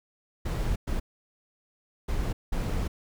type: noise bursts at uneven times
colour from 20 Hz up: brown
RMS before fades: -28 dBFS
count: 4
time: 0.45-0.76 / 0.87-1 / 2.08-2.33 / 2.52-2.88 s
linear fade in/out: 10 ms
effects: none